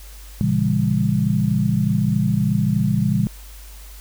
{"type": "chord", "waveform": "sine", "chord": "A# diminished seventh", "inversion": "none", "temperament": "just", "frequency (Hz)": [116.54, 139.85, 167.82, 201.4], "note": ["A#2", "C#3", "E3", "G3"], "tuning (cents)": [0, 16, 31, 47], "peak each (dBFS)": [-22, -22, -22, -20], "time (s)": [0.41, 3.27], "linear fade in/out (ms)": 0, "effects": ["added 50 Hz sine -37 dBFS peak until 4 s", "white hiss -45 dBFS RMS until 4 s"]}